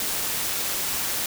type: noise with amplitude modulation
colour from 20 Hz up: white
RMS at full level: -25 dBFS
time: 0-1.26 s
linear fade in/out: 2 ms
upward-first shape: sine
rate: 195 Hz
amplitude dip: 40%
effects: none